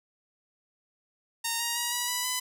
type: tone with pitch steps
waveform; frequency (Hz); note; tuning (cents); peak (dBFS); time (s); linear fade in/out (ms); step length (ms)
5% pulse; 923 / 938.6 / 954.4 / 970.6 / 987 / 1003.6; A#5 / A#5 / A#5 / B5 / B5 / B5; -17 / +12 / +41 / -30 / -1 / +28; -16; 1.44-2.4; 10; 160
effects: none